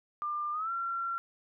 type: tone with pitch glide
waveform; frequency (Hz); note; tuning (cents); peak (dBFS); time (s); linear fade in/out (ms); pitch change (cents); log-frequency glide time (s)
sine; 1196 to 1365.9; D6 to F6; +31 to -39; -31; 0.22-1.18; 0; +230; 0.52-0.71
effects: none